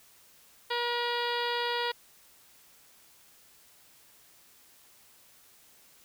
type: harmonic tone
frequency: 478.7 Hz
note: A#4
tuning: 46 cents sharp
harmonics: 1 / 2 / 3 / 4 / 5 / 6 / 7 / 8 / 9 / 10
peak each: -34 / -33 / -38 / -37 / -43 / -40 / -39 / -41 / -44 / -43 dBFS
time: 0.7-1.92 s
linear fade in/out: 10 ms
effects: white hiss -59 dBFS RMS until 6.04 s